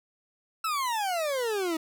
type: exponential sweep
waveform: 40% pulse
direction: down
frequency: 1343 to 312.3 Hz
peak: -26 dBFS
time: 0.64-1.77 s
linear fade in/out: 5 ms
effects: none